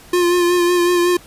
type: tone with vibrato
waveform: square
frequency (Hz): 351.9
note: F4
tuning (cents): +13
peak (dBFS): -13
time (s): 0.13-1.17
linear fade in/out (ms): 5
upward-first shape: sine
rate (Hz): 5.4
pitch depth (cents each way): 27
effects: pink hiss -43 dBFS RMS until 1.26 s + resampled to 32000 Hz